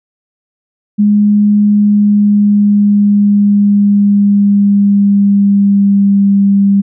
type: tone with pitch glide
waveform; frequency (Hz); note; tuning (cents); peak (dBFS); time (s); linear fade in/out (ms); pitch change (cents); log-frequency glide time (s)
sine; 207.1 to 198.78; G#3 to G3; -5 to +24; -5; 0.98-6.82; 20; -71; 1.63-6.34
effects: none